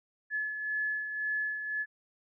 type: beating tone pair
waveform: sine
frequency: 1714 / 1715.9 Hz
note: A6 / A6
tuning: -46 / -44 cents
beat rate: 1.9 Hz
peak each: -31 / -40 dBFS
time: 0.3-1.86 s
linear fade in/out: 50 ms
effects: none